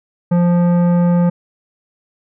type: tone with tanh clipping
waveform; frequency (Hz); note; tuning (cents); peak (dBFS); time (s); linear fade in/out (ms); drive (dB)
triangle; 174.61; F3; 0; -12; 0.31-1.3; 10; 17
effects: none